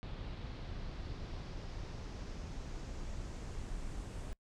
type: noise with low-pass filter sweep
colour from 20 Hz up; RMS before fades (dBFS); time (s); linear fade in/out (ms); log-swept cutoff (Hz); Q
brown; -43; 0.03-4.33; 0; 3800 to 8600; 2
effects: noise-tail reverb RT60 0.1 s tail -25 dB re dry